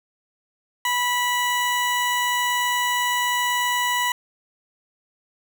20% pulse tone, 981 Hz, B5, 12 cents flat, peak -15 dBFS, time 0.85-4.12 s, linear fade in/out 2 ms, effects none

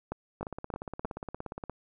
two click trains, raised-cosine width 1 ms, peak -19 / -23 dBFS, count 4 / 23, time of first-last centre 0.12-1.049 / 0.41-1.697 s, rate 3.23 / 17.1 Hz, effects none

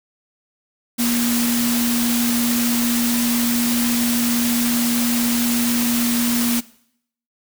sine tone in noise, 238.2 Hz, A#3, 38 cents sharp, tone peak -18 dBFS, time 0.98-6.61 s, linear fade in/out 20 ms, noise white, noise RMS -23 dBFS, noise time 0.98-6.61 s, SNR +2 dB, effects noise-tail reverb RT60 0.7 s tail -20 dB re dry

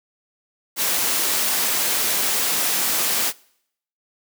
white high-pass noise, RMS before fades -21 dBFS, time 0.76-3.33 s, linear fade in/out 50 ms, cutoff 190 Hz, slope 12 dB/octave, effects noise-tail reverb RT60 0.7 s tail -24 dB re dry

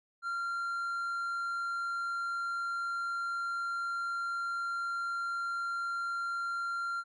triangle tone, 1382 Hz, F6, 19 cents flat, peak -30 dBFS, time 0.22-7.04 s, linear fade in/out 50 ms, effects MP3 48 kbps

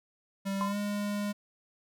square tone with pitch glide, 196 to 205.2 Hz, G3 to G#3, 0 to -21 cents, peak -31 dBFS, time 0.45-1.33 s, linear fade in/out 20 ms, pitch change +79 cents, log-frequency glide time 0.65-0.77 s
sine tone with exponential decay, 1025 Hz, C6, 36 cents flat, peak -27 dBFS, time 0.61-0.95 s, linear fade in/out 0 ms, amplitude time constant 73 ms
effects none

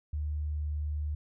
sine tone, 74.9 Hz, D2, 35 cents sharp, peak -30 dBFS, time 0.13-1.15 s, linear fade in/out 5 ms, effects none

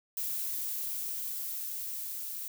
violet noise with level ramp, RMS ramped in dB -34 to -39 dBFS, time 0.17-2.48 s, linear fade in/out 2 ms, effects none

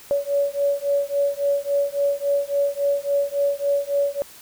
sine beating tone pair, 564 / 567.6 Hz, C#5 / C#5, +30 / +41 cents, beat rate 3.6 Hz, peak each -22 dBFS, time 0.11-4.22 s, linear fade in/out 0 ms, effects white hiss -45 dBFS RMS until 4.41 s

